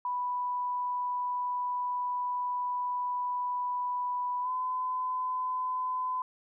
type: tone with pitch glide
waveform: sine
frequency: 987.8 to 1013.8 Hz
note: B5 to B5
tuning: 0 to +45 cents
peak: -29 dBFS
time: 0.05-6.22 s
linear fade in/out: 2 ms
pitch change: +45 cents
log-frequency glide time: 4.42-4.49 s
effects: none